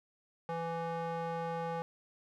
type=tone with band-pass filter; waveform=square; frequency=166.7 Hz; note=E3; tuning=20 cents sharp; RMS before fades=-37 dBFS; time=0.49-1.82 s; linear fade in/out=0 ms; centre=750 Hz; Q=1.6; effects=none